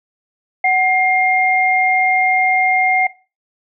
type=tone pair together; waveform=sine; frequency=747 / 2119 Hz; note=F#5 / C7; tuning=+16 / +21 cents; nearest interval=octave + tritone; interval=1805 cents; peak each=-14 dBFS; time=0.64-3.07 s; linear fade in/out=5 ms; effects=noise-tail reverb RT60 0.3 s tail -17 dB re dry